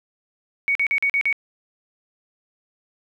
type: tone bursts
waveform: sine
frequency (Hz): 2236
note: C#7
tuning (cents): +14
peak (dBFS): -17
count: 6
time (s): 0.68-1.327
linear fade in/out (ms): 0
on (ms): 72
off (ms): 43
effects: 9-bit